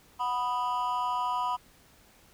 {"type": "tone with amplitude modulation", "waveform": "triangle", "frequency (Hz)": 987.8, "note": "B5", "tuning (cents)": 0, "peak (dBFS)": -21, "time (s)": [0.19, 1.57], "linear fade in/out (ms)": 20, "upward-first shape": "sine", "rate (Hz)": 253, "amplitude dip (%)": 95, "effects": ["pink hiss -59 dBFS RMS until 2.33 s"]}